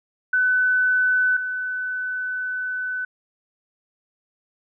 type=tone pair in turn; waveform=sine; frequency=1504 / 1504 Hz; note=F#6 / F#6; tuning=+28 / +28 cents; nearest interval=unison; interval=0 cents; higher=neither; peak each=-16 / -24 dBFS; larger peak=first; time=0.33-1.37 / 1.37-3.05 s; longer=second; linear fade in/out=5 ms; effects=none